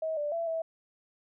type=tone with pitch steps; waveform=sine; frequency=638 / 589 / 670 / 652 Hz; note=D#5 / D5 / E5 / E5; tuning=+43 / +5 / +28 / -19 cents; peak=-29 dBFS; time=0.02-0.62 s; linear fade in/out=5 ms; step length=150 ms; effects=none